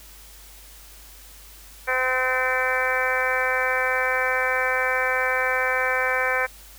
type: harmonic tone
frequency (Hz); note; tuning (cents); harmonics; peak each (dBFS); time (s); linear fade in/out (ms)
256.8; C4; -32; 2 / 3 / 4 / 5 / 6 / 7 / 8 / 9; -27 / -31 / -30 / -31 / -26 / -27 / -32 / -28; 1.87-6.47; 20
effects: added 50 Hz sine -47 dBFS peak until 6.78 s + white hiss -47 dBFS RMS until 6.78 s